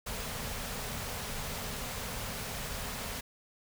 pink band-stop noise, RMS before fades -38 dBFS, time 0.06-3.21 s, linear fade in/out 10 ms, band 270 to 390 Hz, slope 96 dB/octave, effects none

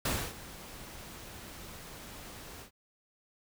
pink noise with ADSR envelope, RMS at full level -30 dBFS, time 0.05-2.71 s, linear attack 6 ms, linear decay 270 ms, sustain -17 dB, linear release 100 ms, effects none

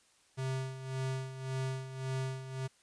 square tone with tremolo, 131.8 Hz, C3, 13 cents sharp, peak -33 dBFS, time 0.37-2.68 s, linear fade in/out 20 ms, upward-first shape sine, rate 1.8 Hz, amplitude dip 70%, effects white hiss -67 dBFS RMS until 2.82 s + resampled to 22050 Hz

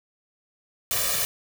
white noise with comb filter, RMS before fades -25 dBFS, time 0.91-1.25 s, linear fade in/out 0 ms, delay 1.7 ms, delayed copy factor +0.85, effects none

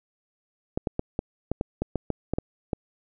clicks, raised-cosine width 2 ms, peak -12 dBFS, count 12, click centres 0.775 / 0.872 / 0.994 / 1.191 / 1.516 / 1.611 / 1.82 / 1.957 / 2.103 / 2.336 / 2.385 / 2.732 s, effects none

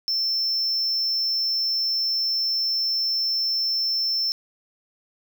triangle tone, 5340 Hz, E8, 22 cents sharp, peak -20 dBFS, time 0.08-4.32 s, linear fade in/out 0 ms, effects none

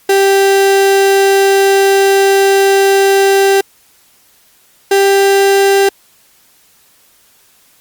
35% pulse tone pair in turn, 392 / 394.1 Hz, G4 / G4, 0 / +9 cents, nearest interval unison, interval 9 cents, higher second, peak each -5 dBFS, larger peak neither, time 0.09-3.61 / 4.91-5.89 s, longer first, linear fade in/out 5 ms, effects white hiss -49 dBFS RMS until 7.8 s + Opus 48 kbps

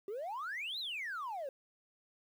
triangle exponential two-way sweep, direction up then down, 380.8 to 4188 to 519 Hz, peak -35 dBFS, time 0.08-1.49 s, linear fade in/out 2 ms, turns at 0.79 s, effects tanh soft clip ceiling -34 dBFS + 11-bit

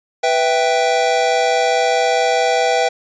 square chord, E minor, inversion second, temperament equal, 493.9 / 659.3 / 784 Hz, B4 / E5 / G5, 0 / 0 / 0 cents, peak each -19 / -19 / -18 dBFS, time 0.23-2.89 s, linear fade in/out 10 ms, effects resampled to 16000 Hz

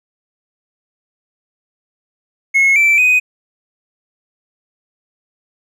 triangle tone with pitch steps, 2176 / 2332 / 2500 Hz, C#7 / D7 / D#7, -33 / -13 / +8 cents, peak -6 dBFS, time 2.54-3.2 s, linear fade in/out 20 ms, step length 220 ms, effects tanh soft clip ceiling -3 dBFS

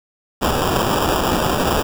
white noise with sample-and-hold, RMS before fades -18 dBFS, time 0.41-1.83 s, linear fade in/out 20 ms, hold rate 2100 Hz, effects none

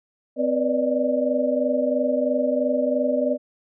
sine tone cluster, 257 / 487.3 / 579 / 602 Hz, C4 / B4 / D5 / D5, -31 / -23 / -25 / +43 cents, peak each -24 / -27 / -24 / -24 dBFS, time 0.36-3.38 s, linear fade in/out 50 ms, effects none

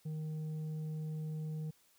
triangle tone with tanh clipping, 155.56 Hz, D#3, in tune, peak -38 dBFS, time 0.05-1.71 s, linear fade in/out 10 ms, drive 9 dB, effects white hiss -69 dBFS RMS until 1.98 s

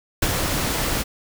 pink noise with ADSR envelope, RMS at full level -19 dBFS, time 0.22-1.04 s, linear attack 6 ms, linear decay 55 ms, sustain -4 dB, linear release 31 ms, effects none

